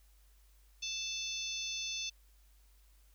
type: harmonic tone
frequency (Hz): 880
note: A5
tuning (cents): 0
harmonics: 3 / 4 / 5 / 6 / 7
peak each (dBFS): -43 / -41 / -45 / -46 / -42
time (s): 0.82-2.1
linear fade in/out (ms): 10
effects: added 50 Hz sine -61 dBFS peak until 3.14 s + white hiss -71 dBFS RMS until 3.14 s